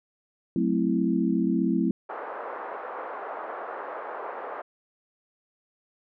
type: chord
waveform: sine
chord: F# half-diminished seventh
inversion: none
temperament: equal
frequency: 185 / 220 / 261.6 / 329.6 Hz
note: F#3 / A3 / C4 / E4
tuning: 0 / 0 / 0 / 0 cents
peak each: -27 dBFS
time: 0.56-1.91 s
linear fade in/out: 2 ms
type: band-pass noise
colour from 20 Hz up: pink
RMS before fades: -36 dBFS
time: 2.09-4.62 s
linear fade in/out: 10 ms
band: 470 to 1400 Hz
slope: 24 dB/octave
effects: none